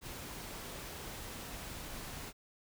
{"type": "noise", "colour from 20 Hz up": "pink", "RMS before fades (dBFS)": -45, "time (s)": [0.01, 2.33], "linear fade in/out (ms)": 50, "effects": []}